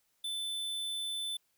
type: tone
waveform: square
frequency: 3520 Hz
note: A7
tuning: in tune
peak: -35 dBFS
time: 0.24-1.37 s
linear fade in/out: 5 ms
effects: white hiss -75 dBFS RMS until 1.57 s